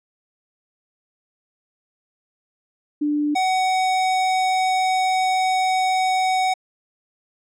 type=tone pair in turn; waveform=sine / square; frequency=295.6 / 749.4 Hz; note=D4 / F#5; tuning=+11 / +22 cents; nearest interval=octave + major third; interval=1611 cents; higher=second; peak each=-18 dBFS; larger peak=neither; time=3.01-3.35 / 3.35-6.54 s; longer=second; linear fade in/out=10 ms; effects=low-pass 7000 Hz 12 dB/octave